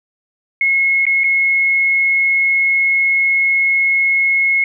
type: tone with dropouts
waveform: sine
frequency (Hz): 2172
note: C#7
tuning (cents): -36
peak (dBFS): -11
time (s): 0.61-4.64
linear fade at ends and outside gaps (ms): 2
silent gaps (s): 1.054-1.066 / 1.236-1.241
effects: none